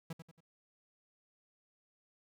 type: tone with echo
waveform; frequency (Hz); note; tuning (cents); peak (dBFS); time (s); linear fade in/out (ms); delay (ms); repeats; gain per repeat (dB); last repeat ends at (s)
45% pulse; 163.7; E3; -12; -39; 0.1-0.13; 5; 92; 3; -8; 0.406
effects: none